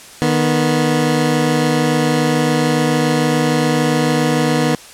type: tone pair together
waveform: 20% pulse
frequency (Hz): 154.21 / 244.8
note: D#3 / B3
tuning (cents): -15 / -15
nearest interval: minor sixth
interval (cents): 800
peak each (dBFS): -11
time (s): 0.22-4.75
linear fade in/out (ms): 0
effects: white hiss -38 dBFS RMS until 4.93 s + low-pass 10000 Hz 12 dB/octave